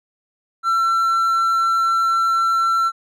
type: tone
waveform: triangle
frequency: 1348 Hz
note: E6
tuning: 38 cents sharp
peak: -13 dBFS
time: 0.63-2.92 s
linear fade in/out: 50 ms
effects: none